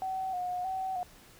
sine tone with vibrato, 740 Hz, F#5, in tune, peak -31 dBFS, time 0.02-1.03 s, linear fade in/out 0 ms, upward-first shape square, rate 1.6 Hz, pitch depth 43 cents each way, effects pink hiss -56 dBFS RMS until 1.39 s

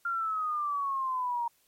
sine exponential sweep, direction down, 1396.9 to 932.3 Hz, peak -28 dBFS, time 0.05-1.48 s, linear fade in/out 5 ms, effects white hiss -68 dBFS RMS until 1.67 s + MP3 64 kbps

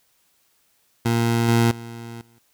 20% pulse tone with level steps, 116.6 Hz, A#2, 1 cent sharp, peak -13 / -10 / -29 / -49 dBFS, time 1.05-2.39 s, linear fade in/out 10 ms, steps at 1.48 / 1.71 / 2.21 s, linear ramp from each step 2 ms, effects white hiss -64 dBFS RMS until 2.53 s

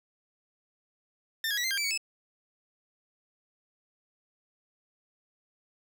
20% pulse tone with pitch steps, 1797 / 1658 / 1942 / 2080 / 1602 / 2325 / 2238 / 2604 Hz, A6 / G#6 / B6 / C7 / G6 / D7 / C#7 / E7, +36 / -3 / -30 / -11 / +37 / -18 / +16 / -22 cents, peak -23 dBFS, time 1.44-1.976 s, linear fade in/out 2 ms, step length 67 ms, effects none

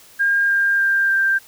sine tone with pitch steps, 1612 / 1600.9 / 1589.8 / 1578.8 Hz, G6 / G6 / G6 / G6, +48 / +36 / +24 / +12 cents, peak -14 dBFS, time 0.19-1.39 s, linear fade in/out 20 ms, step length 300 ms, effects white hiss -47 dBFS RMS until 1.47 s

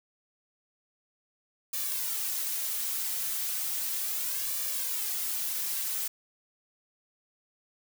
blue noise with flanger, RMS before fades -32 dBFS, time 1.73-6.08 s, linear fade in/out 5 ms, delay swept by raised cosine 1.7 to 4.6 ms, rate 0.35 Hz, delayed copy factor +0.75, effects none

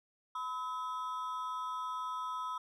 triangle ring-modulated tone, 1146 Hz, D6, 43 cents flat, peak -31 dBFS, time 0.35-2.58 s, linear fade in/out 5 ms, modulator 141 Hz, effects none

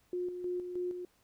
sine tone with tremolo, 358.3 Hz, F4, 44 cents sharp, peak -32 dBFS, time 0.13-1.05 s, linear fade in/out 2 ms, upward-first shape square, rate 3.2 Hz, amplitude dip 50%, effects pink hiss -70 dBFS RMS until 1.23 s

